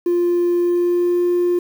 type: tone with pitch glide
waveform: triangle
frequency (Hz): 349.2 to 352.6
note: F4 to F4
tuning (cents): 0 to +17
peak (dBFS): -11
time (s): 0.06-1.59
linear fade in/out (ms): 5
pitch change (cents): +17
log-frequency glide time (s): 0.56-1.25
effects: tanh soft clip ceiling -10 dBFS + 7-bit